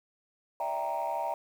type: chord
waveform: sine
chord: E half-diminished seventh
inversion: third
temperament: equal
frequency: 587.3 / 659.3 / 784 / 932.3 Hz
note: D5 / E5 / G5 / Bb5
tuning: 0 / 0 / 0 / 0 cents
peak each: -37 / -34 / -34 / -32 dBFS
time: 0.6-1.34 s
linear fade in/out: 2 ms
effects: tanh soft clip ceiling -24 dBFS + 9-bit